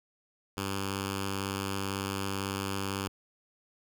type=tone with notch filter; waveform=5% pulse; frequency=98 Hz; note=G2; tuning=in tune; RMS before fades=-34 dBFS; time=0.57-3.08 s; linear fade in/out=5 ms; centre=660 Hz; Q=1.1; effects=none